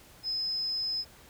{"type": "tone", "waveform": "sine", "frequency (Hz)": 5100, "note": "D#8", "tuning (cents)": 42, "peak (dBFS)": -29, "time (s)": [0.23, 1.05], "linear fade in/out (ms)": 50, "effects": ["pink hiss -55 dBFS RMS until 1.29 s"]}